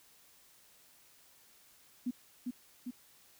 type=tone with echo; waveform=sine; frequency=246.9 Hz; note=B3; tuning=in tune; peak=-31 dBFS; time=2.06-2.11 s; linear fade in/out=10 ms; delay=400 ms; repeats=2; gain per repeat=-3 dB; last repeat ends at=2.91 s; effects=white hiss -63 dBFS RMS until 3.39 s